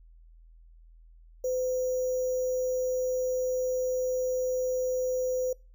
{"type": "tone with sample-and-hold", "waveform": "sine", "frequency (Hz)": 509, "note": "C5", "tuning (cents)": -48, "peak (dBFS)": -26, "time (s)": [1.44, 5.53], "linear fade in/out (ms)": 5, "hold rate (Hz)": 6300, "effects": ["noise-tail reverb RT60 0.3 s tail -25 dB re dry", "added 41 Hz sine -51 dBFS peak until 5.74 s"]}